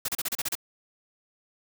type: noise bursts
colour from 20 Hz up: white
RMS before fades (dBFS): -29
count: 8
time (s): 0.05-0.553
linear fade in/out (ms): 5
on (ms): 34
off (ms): 33
effects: none